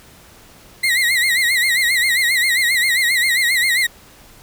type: tone with vibrato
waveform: 35% pulse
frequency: 2004 Hz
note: B6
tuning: 25 cents sharp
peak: -12 dBFS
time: 0.83-3.87 s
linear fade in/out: 10 ms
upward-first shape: sine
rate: 7.5 Hz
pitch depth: 120 cents each way
effects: pink hiss -45 dBFS RMS until 4.42 s